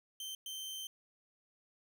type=tone bursts at uneven times; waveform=sawtooth; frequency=3111 Hz; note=G7; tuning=14 cents flat; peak=-38 dBFS; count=2; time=0.2-0.35 / 0.46-0.87 s; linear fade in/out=2 ms; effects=none